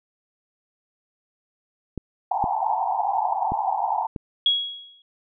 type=clicks; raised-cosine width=3 ms; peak=-16 dBFS; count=4; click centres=1.977 / 2.441 / 3.52 / 4.162 s
type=band-pass noise; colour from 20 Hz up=pink; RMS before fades=-24 dBFS; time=2.31-4.07 s; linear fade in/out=5 ms; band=730 to 940 Hz; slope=96 dB/octave
type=tone with exponential decay; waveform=sine; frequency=3322 Hz; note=G#7; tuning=in tune; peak=-14 dBFS; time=4.46-5.02 s; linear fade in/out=2 ms; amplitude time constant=120 ms
effects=none

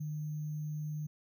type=tone with sample-and-hold; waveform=sine; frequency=151.6 Hz; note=D#3; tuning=45 cents flat; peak=-35 dBFS; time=0-1.07 s; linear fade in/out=10 ms; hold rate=6300 Hz; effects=none

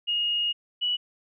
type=tone pair in turn; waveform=sine; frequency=2863 / 2942 Hz; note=F7 / F#7; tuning=+42 / -11 cents; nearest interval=unison; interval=47 cents; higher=second; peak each=-23 dBFS; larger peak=neither; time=0.07-0.53 / 0.81-0.97 s; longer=first; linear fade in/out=20 ms; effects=none

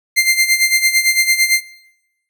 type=tone with tremolo; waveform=sawtooth; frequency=2093 Hz; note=C7; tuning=in tune; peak=-5 dBFS; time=0.16-1.61 s; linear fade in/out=20 ms; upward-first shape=sine; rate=8.9 Hz; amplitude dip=70%; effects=noise-tail reverb RT60 0.9 s tail -20 dB re dry

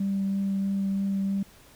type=tone with vibrato; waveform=sine; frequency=196 Hz; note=G3; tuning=in tune; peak=-23 dBFS; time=0-1.43 s; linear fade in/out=5 ms; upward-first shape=triangle; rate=3.1 Hz; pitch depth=10 cents each way; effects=tanh soft clip ceiling -20 dBFS + pink hiss -54 dBFS RMS until 1.75 s

